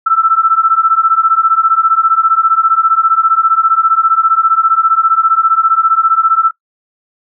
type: beating tone pair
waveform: sine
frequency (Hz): 1318.5 / 1333.5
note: E6 / E6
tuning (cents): 0 / +20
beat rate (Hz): 15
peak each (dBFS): -10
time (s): 0.06-6.51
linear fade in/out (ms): 10
effects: noise-tail reverb RT60 0.1 s tail -19 dB re dry